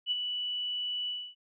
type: tone with ADSR envelope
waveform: sine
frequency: 2960 Hz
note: F#7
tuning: in tune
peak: -25 dBFS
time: 0.06-1.35 s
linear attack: 53 ms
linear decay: 25 ms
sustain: -6 dB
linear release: 270 ms
effects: none